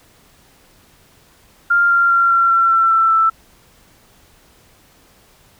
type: tone with pitch steps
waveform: sine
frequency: 1396.9 / 1386.4 / 1376.1 / 1365.8 / 1355.6 / 1345.4 / 1335.4 / 1325.4 Hz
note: F6 / F6 / F6 / F6 / E6 / E6 / E6 / E6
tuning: 0 / -13 / -26 / -39 / +48 / +35 / +22 / +9 cents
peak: -10 dBFS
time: 1.7-3.3 s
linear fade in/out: 10 ms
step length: 200 ms
effects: pink hiss -51 dBFS RMS until 5.59 s